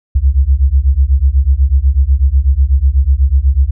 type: beating tone pair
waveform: sine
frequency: 63.8 / 71.9 Hz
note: C2 / D2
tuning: -43 / -36 cents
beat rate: 8.1 Hz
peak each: -10 dBFS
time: 0.15-3.71 s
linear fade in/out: 10 ms
effects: none